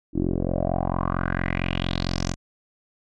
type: tone with low-pass filter sweep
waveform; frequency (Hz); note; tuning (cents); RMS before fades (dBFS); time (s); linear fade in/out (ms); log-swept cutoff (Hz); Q
10% pulse; 44.39; F1; +29; -25; 0.13-2.36; 50; 310 to 6800; 4.6
effects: none